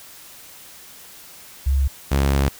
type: tone pair in turn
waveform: sine / sawtooth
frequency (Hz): 68.1 / 69.05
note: C#2 / C#2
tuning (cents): -30 / -6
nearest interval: unison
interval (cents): 24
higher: second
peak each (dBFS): -15 / -12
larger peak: second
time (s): 1.66-1.88 / 2.11-2.49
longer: second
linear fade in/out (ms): 10
effects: white hiss -43 dBFS RMS until 2.59 s